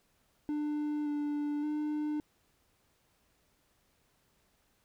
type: tone with pitch steps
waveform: triangle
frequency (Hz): 297.9 / 293.6 / 300.6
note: D4 / D4 / D4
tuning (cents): +25 / 0 / +40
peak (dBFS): -29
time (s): 0.49-2.2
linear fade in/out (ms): 0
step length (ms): 570
effects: pink hiss -72 dBFS RMS until 4.84 s